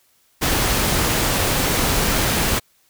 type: noise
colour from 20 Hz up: pink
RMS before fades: -19 dBFS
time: 0.41-2.6 s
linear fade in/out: 20 ms
effects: white hiss -60 dBFS RMS until 2.89 s